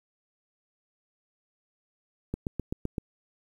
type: click train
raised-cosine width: 3 ms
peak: -17 dBFS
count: 6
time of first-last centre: 2.34-2.982 s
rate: 7.79 Hz
effects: 9-bit